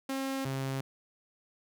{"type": "tone pair in turn", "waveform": "sawtooth", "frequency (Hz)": [268.8, 134.4], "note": ["C4", "C3"], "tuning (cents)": [47, 47], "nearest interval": "octave", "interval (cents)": 1200, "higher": "first", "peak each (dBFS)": -28, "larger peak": "neither", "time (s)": [[0.09, 0.45], [0.45, 0.81]], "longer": "neither", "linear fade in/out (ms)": 5, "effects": []}